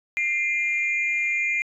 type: tone pair together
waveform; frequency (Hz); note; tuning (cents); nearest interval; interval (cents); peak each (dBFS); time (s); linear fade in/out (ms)
sine; 2093 / 2405; C7 / D7; 0 / +41; major second; 241; -23; 0.17-1.62; 0
effects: tanh soft clip ceiling -16 dBFS